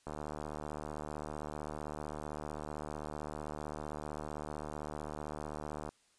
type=click train; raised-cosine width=1 ms; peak=-27 dBFS; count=441; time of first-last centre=0.07-5.89 s; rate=75.6 Hz; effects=white hiss -70 dBFS RMS until 6.18 s + resampled to 22050 Hz